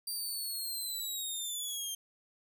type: linear sweep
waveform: 15% pulse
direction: down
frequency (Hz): 4714 to 3164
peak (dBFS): -29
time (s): 0.07-1.95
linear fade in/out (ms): 5
effects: none